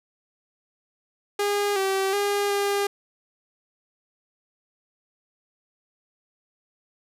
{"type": "tone with pitch steps", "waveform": "sawtooth", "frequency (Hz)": [407.9, 386.2, 405.8, 402.8], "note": ["G#4", "G4", "G#4", "G4"], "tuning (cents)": [-31, -26, -40, 47], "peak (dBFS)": -18, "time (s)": [1.39, 2.87], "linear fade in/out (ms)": 5, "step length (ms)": 370, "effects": ["resampled to 32000 Hz", "8-bit"]}